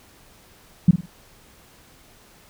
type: tone with echo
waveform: sine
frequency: 174.61 Hz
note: F3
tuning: in tune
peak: -7 dBFS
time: 0.88-0.91 s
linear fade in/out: 5 ms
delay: 50 ms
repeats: 3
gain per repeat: -10 dB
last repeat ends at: 1.06 s
effects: pink hiss -52 dBFS RMS until 2.49 s